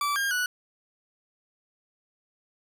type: tone with pitch steps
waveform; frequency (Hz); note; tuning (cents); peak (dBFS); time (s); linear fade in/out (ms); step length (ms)
40% pulse; 1159 / 1612 / 1475; D6 / G6 / F#6; -23 / +48 / -6; -24; 0.01-0.46; 2; 150
effects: none